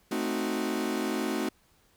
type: chord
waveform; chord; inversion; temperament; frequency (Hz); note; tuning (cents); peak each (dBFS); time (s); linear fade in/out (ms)
40% pulse; A diminished seventh; none; equal; 220 / 261.6 / 311.1 / 370; A3 / C4 / Eb4 / Gb4; 0 / 0 / 0 / 0; -33; 0.11-1.49; 5
effects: pink hiss -65 dBFS RMS until 1.96 s